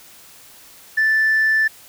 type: tone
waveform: sine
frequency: 1760 Hz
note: A6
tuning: in tune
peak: -12 dBFS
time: 0.97-1.68 s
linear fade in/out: 10 ms
effects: tanh soft clip ceiling -11 dBFS + white hiss -45 dBFS RMS until 1.88 s